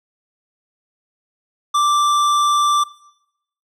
sine tone with hard clipping, 1174.7 Hz, D6, in tune, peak -15 dBFS, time 1.74-2.84 s, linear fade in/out 10 ms, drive 13 dB, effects noise-tail reverb RT60 0.8 s tail -19 dB re dry

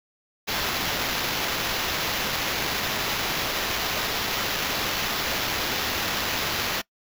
white noise with sample-and-hold, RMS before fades -27 dBFS, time 0.47-6.82 s, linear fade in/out 20 ms, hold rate 8820 Hz, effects noise-tail reverb RT60 0.1 s tail -23 dB re dry

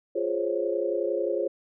sine chord, Db major seventh, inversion first, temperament equal, 349.2 / 415.3 / 523.3 / 554.4 Hz, F4 / Ab4 / C5 / Db5, 0 / 0 / 0 / 0 cents, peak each -30 dBFS, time 0.15-1.48 s, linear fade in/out 10 ms, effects none

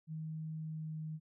sine tone with pitch glide, 157.7 to 156.43 Hz, D#3 to D#3, +24 to +10 cents, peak -39 dBFS, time 0.07-1.2 s, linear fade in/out 50 ms, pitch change -14 cents, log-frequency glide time 0.57-0.99 s, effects none

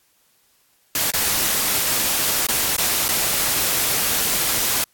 white noise with dropouts, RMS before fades -20 dBFS, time 0.95-4.84 s, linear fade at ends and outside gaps 2 ms, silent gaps 1.107-1.136 / 2.468-2.486 / 2.766-2.781 / 3.083-3.088 s, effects white hiss -61 dBFS RMS until 4.93 s + AAC 64 kbps

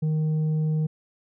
sine tone with tanh clipping, 155.5 Hz, D#3, 1 cent flat, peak -22 dBFS, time 0.02-0.87 s, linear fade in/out 10 ms, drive 4 dB, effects none

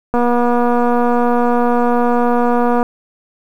click train, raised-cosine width 1 ms, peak -3 dBFS, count 649, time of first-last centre 0.14-2.829 s, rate 241 Hz, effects 7-bit

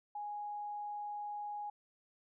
sine tone, 829 Hz, G#5, 3 cents flat, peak -39 dBFS, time 0.15-1.7 s, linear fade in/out 5 ms, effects none

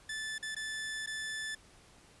sawtooth tone with dropouts, 1750 Hz, A6, 10 cents flat, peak -33 dBFS, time 0.09-1.55 s, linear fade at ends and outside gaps 5 ms, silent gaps 0.382-0.426 / 0.549-0.564 / 1.062-1.072 s, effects pink hiss -60 dBFS RMS until 2.2 s + resampled to 24000 Hz

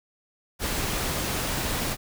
pink noise, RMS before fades -28 dBFS, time 0.59-1.97 s, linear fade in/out 50 ms, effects none

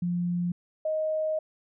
sine tone pair in turn, 175.4 / 625.1 Hz, F3 / D#5, +8 / +8 cents, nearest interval octave + minor seventh, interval 2200 cents, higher second, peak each -25 dBFS, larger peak neither, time 0.02-0.52 / 0.85-1.39 s, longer second, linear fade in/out 5 ms, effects none

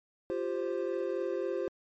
triangle chord, F suspended second, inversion none, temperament just, 349.2 / 392.9 / 523.8 Hz, F4 / G4 / C5, 0 / +4 / +2 cents, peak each -33 dBFS, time 0.3-1.68 s, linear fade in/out 0 ms, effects MP3 32 kbps

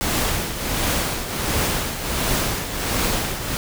pink noise with tremolo, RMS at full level -20 dBFS, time 0.01-3.57 s, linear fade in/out 0 ms, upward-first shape triangle, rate 1.4 Hz, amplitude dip 65%, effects none

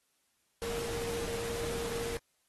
sine tone in noise, 466.2 Hz, A#4, in tune, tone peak -36 dBFS, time 0.62-2.17 s, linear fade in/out 0 ms, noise pink, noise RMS -40 dBFS, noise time 0.62-2.17 s, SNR +1 dB, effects white hiss -75 dBFS RMS until 2.48 s + AAC 32 kbps

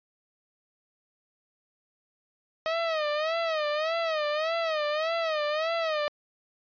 sawtooth tone with vibrato, 630 Hz, D#5, 21 cents sharp, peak -22 dBFS, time 2.66-6.08 s, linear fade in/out 0 ms, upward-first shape sine, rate 1.7 Hz, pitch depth 110 cents each way, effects resampled to 11025 Hz

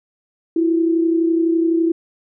sine tone pair together, 329.9 / 361.8 Hz, E4 / F#4, +1 / -39 cents, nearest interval major second, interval 160 cents, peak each -14 / -23 dBFS, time 0.56-1.92 s, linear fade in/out 5 ms, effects none

